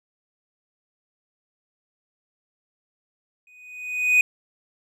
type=tone with exponential growth; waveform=triangle; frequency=2489 Hz; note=D#7; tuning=in tune; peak=-10 dBFS; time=3.47-4.21 s; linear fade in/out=2 ms; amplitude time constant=160 ms; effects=none